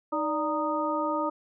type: harmonic tone with a mistuned harmonic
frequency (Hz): 309.7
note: D#4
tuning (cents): -8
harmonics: 1 / 2 / 3 / 4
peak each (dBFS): -31 / -31 / -31 / -31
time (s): 0.12-1.3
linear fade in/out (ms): 10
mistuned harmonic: 2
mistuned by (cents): -93
effects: none